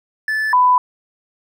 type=tone pair in turn; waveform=triangle / sine; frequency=1744 / 997.2 Hz; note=A6 / B5; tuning=-16 / +16 cents; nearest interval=minor seventh; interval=968 cents; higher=first; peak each=-15 / -9 dBFS; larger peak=second; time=0.28-0.53 / 0.53-0.78 s; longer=neither; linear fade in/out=2 ms; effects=none